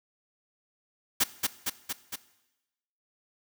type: noise with echo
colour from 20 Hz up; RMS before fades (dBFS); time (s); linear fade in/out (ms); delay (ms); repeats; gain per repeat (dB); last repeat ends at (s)
white; -23; 1.2-1.24; 10; 230; 4; -3; 2.16
effects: noise-tail reverb RT60 1.0 s tail -17 dB re dry